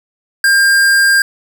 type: tone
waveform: square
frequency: 1602 Hz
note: G6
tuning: 37 cents sharp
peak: -8 dBFS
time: 0.44-1.22 s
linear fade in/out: 2 ms
effects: none